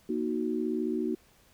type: chord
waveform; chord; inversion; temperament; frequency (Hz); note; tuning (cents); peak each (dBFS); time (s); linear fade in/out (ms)
sine; D# minor; second; equal with one note detuned; 236.7 / 311.1 / 370; A#3 / D#4 / F#4; +27 / 0 / 0; -32; 0.09-1.15; 5
effects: pink hiss -62 dBFS RMS until 1.53 s